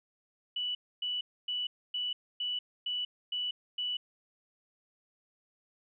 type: tone bursts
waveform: sine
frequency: 2960 Hz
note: F#7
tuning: in tune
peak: -31 dBFS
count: 8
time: 0.56-3.97 s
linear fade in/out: 5 ms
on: 190 ms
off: 270 ms
effects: none